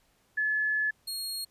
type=tone pair in turn; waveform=sine / sawtooth; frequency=1718 / 4284 Hz; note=A6 / C8; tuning=-42 / +40 cents; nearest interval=octave + major third; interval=1582 cents; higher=second; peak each=-25 / -30 dBFS; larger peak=first; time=0.37-0.91 / 1.07-1.45 s; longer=first; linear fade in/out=10 ms; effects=pink hiss -68 dBFS RMS until 1.5 s + resampled to 32000 Hz